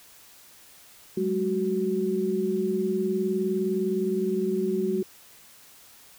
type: tone cluster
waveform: sine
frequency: 190.8 / 210.4 / 372.4 Hz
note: G3 / G#3 / F#4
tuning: -47 / +23 / +11 cents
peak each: -30 / -30 / -25 dBFS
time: 1.17-5.03 s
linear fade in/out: 5 ms
effects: white hiss -52 dBFS RMS until 6.18 s